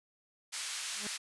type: band-pass noise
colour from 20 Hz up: white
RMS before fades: -39 dBFS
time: 0.52-1.18 s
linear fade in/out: 20 ms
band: 1400 to 8500 Hz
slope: 12 dB/octave
type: tone with exponential growth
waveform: sawtooth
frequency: 207.7 Hz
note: G#3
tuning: in tune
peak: -34 dBFS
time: 0.92-1.07 s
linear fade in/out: 2 ms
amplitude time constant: 32 ms
effects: resampled to 24000 Hz